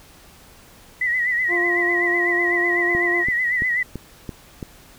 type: tone with vibrato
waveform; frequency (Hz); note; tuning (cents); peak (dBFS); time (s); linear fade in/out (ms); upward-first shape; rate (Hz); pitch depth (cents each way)
sine; 1955; B6; -18; -18; 1.01-3.83; 5; sine; 8; 67
type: harmonic tone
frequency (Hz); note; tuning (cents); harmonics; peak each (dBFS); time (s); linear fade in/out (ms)
349.2; F4; 0; 1 / 2 / 3; -23 / -29 / -33; 1.48-3.25; 50
type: click train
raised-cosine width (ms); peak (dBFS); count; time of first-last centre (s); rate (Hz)
3; -16; 6; 2.95-4.628; 2.98
effects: pink hiss -48 dBFS RMS until 4.98 s